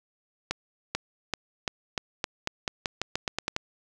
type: accelerating click train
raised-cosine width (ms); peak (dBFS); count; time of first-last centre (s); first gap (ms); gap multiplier
0.2; -10; 15; 0.51-3.564; 440; 0.88
effects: none